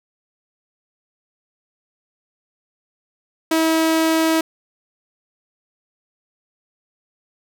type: tone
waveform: sawtooth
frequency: 322.4 Hz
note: E4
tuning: 38 cents flat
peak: -11 dBFS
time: 3.51-4.41 s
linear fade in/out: 5 ms
effects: none